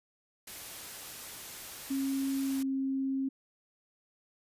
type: noise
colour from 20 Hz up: white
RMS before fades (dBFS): -44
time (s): 0.47-2.63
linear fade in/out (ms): 5
type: tone with pitch glide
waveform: sine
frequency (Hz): 271.3 to 268.3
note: C#4 to C4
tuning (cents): -37 to +44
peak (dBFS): -29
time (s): 1.9-3.29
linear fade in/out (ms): 10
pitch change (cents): -19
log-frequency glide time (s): 2.44-2.65
effects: resampled to 32000 Hz